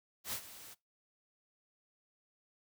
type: noise with ADSR envelope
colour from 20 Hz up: white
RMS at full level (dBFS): -37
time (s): 0.24-0.75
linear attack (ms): 90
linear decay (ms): 73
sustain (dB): -15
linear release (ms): 22
effects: noise-tail reverb RT60 0.2 s tail -22 dB re dry